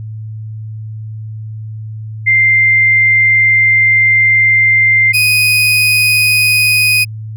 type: tone pair in turn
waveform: sine / 35% pulse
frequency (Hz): 2093 / 2494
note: C7 / D#7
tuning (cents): 0 / +3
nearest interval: minor third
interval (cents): 303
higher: second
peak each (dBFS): -6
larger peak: neither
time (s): 2.26-5.13 / 5.13-7.05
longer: first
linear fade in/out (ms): 20
effects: added 109 Hz sine -22 dBFS peak until 7.36 s